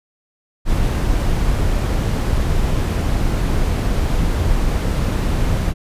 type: noise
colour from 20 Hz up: brown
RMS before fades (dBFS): -17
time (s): 0.65-5.74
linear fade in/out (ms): 50
effects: resampled to 32000 Hz